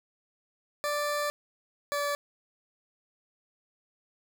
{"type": "tone pair in turn", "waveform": "20% pulse", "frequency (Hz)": [587.3, 576.9], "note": ["D5", "D5"], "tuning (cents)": [0, -31], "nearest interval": "unison", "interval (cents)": 31, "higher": "first", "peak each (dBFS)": -23, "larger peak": "neither", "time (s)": [[0.84, 1.3], [1.92, 2.15]], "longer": "first", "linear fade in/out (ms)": 0, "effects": []}